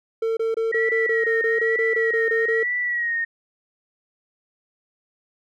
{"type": "tone bursts", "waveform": "triangle", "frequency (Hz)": 450.6, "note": "A4", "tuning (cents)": 41, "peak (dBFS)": -18, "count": 14, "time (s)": [0.22, 2.632], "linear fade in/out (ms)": 5, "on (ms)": 150, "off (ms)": 24}
{"type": "tone with vibrato", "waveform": "sine", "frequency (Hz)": 1906, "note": "A#6", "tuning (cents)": 38, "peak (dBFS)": -21, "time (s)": [0.72, 3.25], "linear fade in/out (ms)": 10, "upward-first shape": "sine", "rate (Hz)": 1.1, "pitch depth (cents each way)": 55}
{"effects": []}